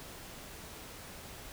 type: silence
effects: pink hiss -48 dBFS RMS until 1.52 s